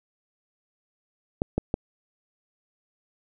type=clicks; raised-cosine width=2 ms; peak=-10 dBFS; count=3; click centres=1.419 / 1.58 / 1.741 s; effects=none